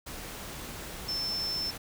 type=tone in noise; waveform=sine; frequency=5310 Hz; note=E8; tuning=12 cents sharp; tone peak=-30 dBFS; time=1.08-1.71 s; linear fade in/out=10 ms; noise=pink; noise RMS=-41 dBFS; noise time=0.06-1.78 s; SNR=+8 dB; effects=none